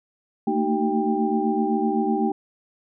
sine tone cluster, 221.3 / 229.2 / 308.4 / 381.5 / 793 Hz, A3 / A#3 / D#4 / G4 / G5, +10 / -29 / -15 / -47 / +20 cents, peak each -26 dBFS, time 0.47-2.32 s, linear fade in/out 5 ms, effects none

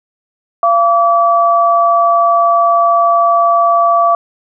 sine tone pair together, 685 / 1152 Hz, F5 / D6, -34 / -34 cents, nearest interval major sixth, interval 900 cents, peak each -10 dBFS, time 0.63-4.15 s, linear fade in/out 2 ms, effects none

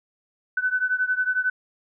sine beating tone pair, 1501 / 1512 Hz, F#6 / F#6, +24 / +37 cents, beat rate 11 Hz, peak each -23 / -25 dBFS, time 0.57-1.5 s, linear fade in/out 5 ms, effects none

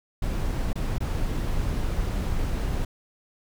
brown noise with dropouts, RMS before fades -26 dBFS, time 0.22-2.85 s, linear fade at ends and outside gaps 5 ms, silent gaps 0.731-0.755 / 0.983-1.004 s, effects none

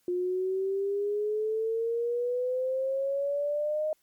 sine exponential sweep, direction up, 354.5 to 622.3 Hz, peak -26 dBFS, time 0.08-3.93 s, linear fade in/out 2 ms, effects white hiss -70 dBFS RMS until 4.02 s + MP3 96 kbps

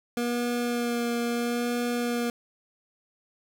25% pulse tone with vibrato, 238.8 Hz, A#3, 42 cents sharp, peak -22 dBFS, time 0.17-2.3 s, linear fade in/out 2 ms, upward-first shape sine, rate 0.75 Hz, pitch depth 16 cents each way, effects none

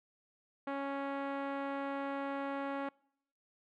5% pulse tone with low-pass filter, 277.2 Hz, C#4, in tune, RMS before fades -38 dBFS, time 0.67-2.89 s, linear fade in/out 5 ms, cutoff 980 Hz, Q 0.63, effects noise-tail reverb RT60 0.7 s tail -26 dB re dry

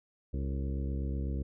harmonic tone with a mistuned harmonic, 68.1 Hz, C#2, 30 cents flat, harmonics 1 / 2 / 3 / 4 / 5 / 6 / 7 / 8, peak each -32 / -39 / -42 / -44 / -46 / -54 / -49 / -54 dBFS, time 0.33-1.43 s, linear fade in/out 10 ms, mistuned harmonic 7, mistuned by -63 cents, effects none

